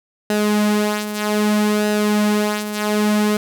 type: tone with flanger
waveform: sawtooth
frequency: 210 Hz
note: G#3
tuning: 19 cents sharp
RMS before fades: -18 dBFS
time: 0.3-3.37 s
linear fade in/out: 2 ms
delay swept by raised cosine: 0.88 to 4.78 ms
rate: 0.63 Hz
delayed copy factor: -0.55
effects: none